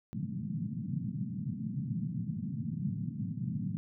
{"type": "band-pass noise", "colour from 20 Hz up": "white", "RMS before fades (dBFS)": -36, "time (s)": [0.13, 3.77], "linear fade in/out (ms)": 0, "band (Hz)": [110, 220], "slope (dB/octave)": 48, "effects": []}